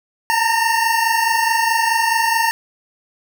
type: tone pair together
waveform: 25% pulse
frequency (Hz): 899.3 / 924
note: A5 / A#5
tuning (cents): +38 / -16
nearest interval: unison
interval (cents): 46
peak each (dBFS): -14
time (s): 0.3-2.51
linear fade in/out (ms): 0
effects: none